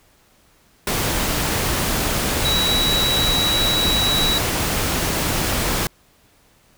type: tone in noise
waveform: sine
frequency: 3902 Hz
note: B7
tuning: 22 cents flat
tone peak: -18 dBFS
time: 2.45-4.38 s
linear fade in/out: 2 ms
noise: pink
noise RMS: -21 dBFS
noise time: 0.87-5.87 s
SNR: 0 dB
effects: pink hiss -56 dBFS RMS until 6.77 s